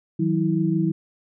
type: tone cluster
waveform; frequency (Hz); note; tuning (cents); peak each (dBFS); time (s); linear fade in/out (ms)
sine; 158.7 / 184.8 / 324.7; D#3 / F#3 / E4; +35 / -2 / -26; -23; 0.19-0.92; 10
effects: none